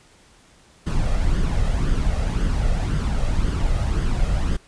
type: noise with flanger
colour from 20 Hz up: brown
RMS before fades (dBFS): -20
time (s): 0.86-4.57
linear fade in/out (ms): 10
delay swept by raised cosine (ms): 0.61 to 1.58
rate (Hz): 1.9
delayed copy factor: +0.5
effects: pink hiss -53 dBFS RMS until 4.67 s + resampled to 22050 Hz